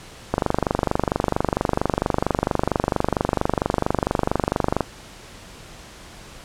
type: click train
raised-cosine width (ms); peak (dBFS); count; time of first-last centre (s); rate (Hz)
1; -4; 110; 0.34-4.807; 24.4
effects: pink hiss -42 dBFS RMS until 6.44 s + low-pass 9000 Hz 12 dB/octave